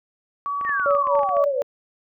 sine tone, 1137 Hz, C#6, 44 cents sharp, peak -23 dBFS, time 0.46-1.44 s, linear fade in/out 0 ms
clicks, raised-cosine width 0.5 ms, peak -22 dBFS, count 12, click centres 0.612 / 0.65 / 0.694 / 0.797 / 0.908 / 0.95 / 1.071 / 1.153 / 1.192 / 1.233 / 1.291 / 1.368 s
sine exponential sweep, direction down, 1915 to 466.2 Hz, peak -22 dBFS, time 0.64-1.63 s, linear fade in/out 50 ms
sine tone with tremolo, 568 Hz, C#5, 42 cents sharp, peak -16 dBFS, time 0.86-1.62 s, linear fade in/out 0 ms, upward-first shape sine, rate 4.1 Hz, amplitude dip 90%
effects none

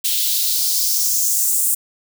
blue noise with high-pass filter sweep, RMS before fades -18 dBFS, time 0.04-1.75 s, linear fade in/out 10 ms, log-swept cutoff 3200 to 8600 Hz, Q 2.6, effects none

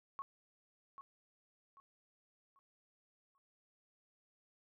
sine tone with echo, 1102 Hz, C#6, 11 cents flat, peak -40 dBFS, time 0.19-0.22 s, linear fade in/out 0 ms, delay 790 ms, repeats 4, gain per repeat -9 dB, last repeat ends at 3.38 s, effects none

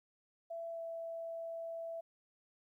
sine tone with pitch glide, 668 to 663 Hz, E5 to E5, +23 to +10 cents, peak -40 dBFS, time 0.5-2.01 s, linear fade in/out 10 ms, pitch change -13 cents, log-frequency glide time 0.71-0.8 s, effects 13-bit

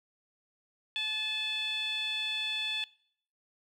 15% pulse tone with band-pass filter, 867 Hz, A5, 26 cents flat, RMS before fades -33 dBFS, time 0.96-2.84 s, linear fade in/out 0 ms, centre 3200 Hz, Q 7.7, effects noise-tail reverb RT60 0.6 s tail -22 dB re dry

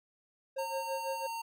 triangle tone with tremolo, 537 Hz, C5, 45 cents sharp, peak -31 dBFS, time 0.56-1.27 s, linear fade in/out 10 ms, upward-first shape sine, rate 6 Hz, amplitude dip 90%
square tone, 917 Hz, A#5, 29 cents flat, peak -37 dBFS, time 0.58-1.42 s, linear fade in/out 10 ms
effects none

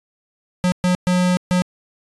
square tone bursts at uneven times, 180.7 Hz, F#3, 41 cents flat, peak -15 dBFS, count 4, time 0.64-0.72 / 0.84-0.95 / 1.07-1.37 / 1.51-1.62 s, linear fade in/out 0 ms, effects resampled to 24000 Hz

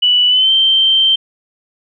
sine tone with pitch glide, 2960 to 3129 Hz, F#7 to G7, 0 to -4 cents, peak -8 dBFS, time 0.02-1.16 s, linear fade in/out 10 ms, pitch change +96 cents, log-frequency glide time 0.28-0.52 s, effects none

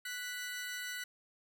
sawtooth tone pair together, 1480 / 1975.5 Hz, F#6 / B6, 0 / 0 cents, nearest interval perfect fourth, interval 500 cents, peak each -38 / -39 dBFS, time 0.05-1.04 s, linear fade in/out 5 ms, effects none

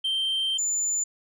sine tone pair in turn, 3136 / 7040 Hz, G7 / A8, 0 / 0 cents, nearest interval octave + major second, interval 1400 cents, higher second, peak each -21 dBFS, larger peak neither, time 0.04-0.58 / 0.58-1.04 s, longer first, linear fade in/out 10 ms, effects tanh soft clip ceiling -22 dBFS

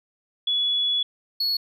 sine / triangle tone pair in turn, 3399 / 4370 Hz, G#7 / C#8, +39 / -26 cents, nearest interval major third, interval 435 cents, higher second, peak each -20 dBFS, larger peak neither, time 0.47-1.03 / 1.4-1.57 s, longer first, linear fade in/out 5 ms, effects none

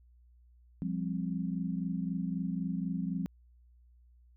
sine chord, F suspended second, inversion none, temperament equal with one note detuned, 174.61 / 198.5 / 261.6 Hz, F3 / G3 / C4, 0 / +22 / 0 cents, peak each -34 / -36 / -38 dBFS, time 0.82-3.26 s, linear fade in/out 0 ms, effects added 60 Hz sine -58 dBFS peak until 4.36 s

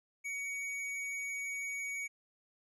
triangle tone with hard clipping, 2247 Hz, C#7, 23 cents sharp, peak -38 dBFS, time 0.24-2.08 s, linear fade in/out 20 ms, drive 18 dB, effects resampled to 24000 Hz

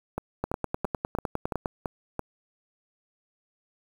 two click trains, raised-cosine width 1 ms, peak -15 / -13 dBFS, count 7 / 13, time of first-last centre 0.18-2.193 / 0.44-1.658 s, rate 2.98 / 9.85 Hz, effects 7-bit

